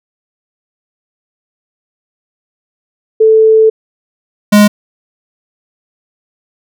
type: tone pair in turn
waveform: sine / square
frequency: 440 / 207.7 Hz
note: A4 / G#3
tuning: 0 / 0 cents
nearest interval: octave + minor second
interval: 1300 cents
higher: first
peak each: -3 dBFS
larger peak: neither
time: 3.2-3.7 / 4.52-4.68 s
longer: first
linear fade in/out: 10 ms
effects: none